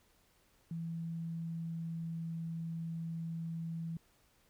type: tone with pitch glide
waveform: sine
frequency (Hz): 165.8 to 164.85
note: E3 to E3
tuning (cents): +10 to 0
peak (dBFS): -37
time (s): 0.71-3.97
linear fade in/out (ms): 2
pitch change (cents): -10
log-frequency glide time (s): 0.96-2.29
effects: pink hiss -70 dBFS RMS until 4.49 s